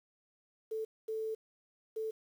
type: tone bursts at uneven times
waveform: sine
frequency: 440 Hz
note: A4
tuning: in tune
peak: -34 dBFS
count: 3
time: 0.71-0.85 / 1.08-1.35 / 1.96-2.11 s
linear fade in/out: 10 ms
effects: 10-bit